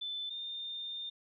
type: tone pair in turn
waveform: sine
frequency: 3520 / 3619 Hz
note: A7 / A7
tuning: 0 / +48 cents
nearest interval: unison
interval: 48 cents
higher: second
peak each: -36 / -38 dBFS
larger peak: first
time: 0.01-0.3 / 0.3-1.1 s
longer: second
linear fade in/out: 10 ms
effects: none